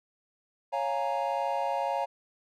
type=chord; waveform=triangle; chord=Bb minor seventh; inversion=first; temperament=equal; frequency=554.4 / 698.5 / 830.6 / 932.3 Hz; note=Db5 / F5 / Ab5 / Bb5; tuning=0 / 0 / 0 / 0 cents; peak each=-31 dBFS; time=0.72-2.06 s; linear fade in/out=20 ms; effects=none